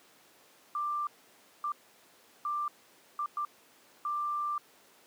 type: tone bursts at uneven times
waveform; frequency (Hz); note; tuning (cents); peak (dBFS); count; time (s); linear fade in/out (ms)
sine; 1183; D6; +12; -30; 6; 0.75-1.07 / 1.64-1.72 / 2.45-2.68 / 3.19-3.26 / 3.37-3.45 / 4.05-4.58; 2
effects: pink hiss -60 dBFS RMS until 5.06 s + high-pass 300 Hz 12 dB/octave